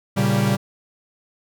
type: chord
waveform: 45% pulse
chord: G diminished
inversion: first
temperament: equal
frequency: 116.54 / 138.59 / 196 Hz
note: Bb2 / Db3 / G3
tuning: 0 / 0 / 0 cents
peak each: -22 / -22 / -20 dBFS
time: 0.16-0.57 s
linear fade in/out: 20 ms
effects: none